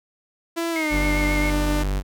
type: tone with pitch glide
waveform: sawtooth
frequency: 334.7 to 298.2 Hz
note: E4 to D4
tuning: +26 to +27 cents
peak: -19 dBFS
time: 0.56-1.84 s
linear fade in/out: 20 ms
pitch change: -199 cents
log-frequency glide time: 0.71-0.92 s
type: tone with vibrato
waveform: sine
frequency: 2142 Hz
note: C7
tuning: 40 cents sharp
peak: -25 dBFS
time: 0.76-1.5 s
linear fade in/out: 0 ms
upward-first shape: triangle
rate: 7.5 Hz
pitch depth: 35 cents each way
type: tone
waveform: 45% pulse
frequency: 48.63 Hz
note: G1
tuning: 13 cents flat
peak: -21 dBFS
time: 0.9-2.03 s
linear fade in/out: 50 ms
effects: none